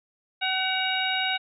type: harmonic tone with a mistuned harmonic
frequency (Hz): 755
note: F#5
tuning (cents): +35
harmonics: 1 / 2 / 3 / 4 / 5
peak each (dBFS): -30 / -30 / -30 / -30 / -30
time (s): 0.41-1.38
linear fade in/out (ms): 20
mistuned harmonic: 4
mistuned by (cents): -100
effects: none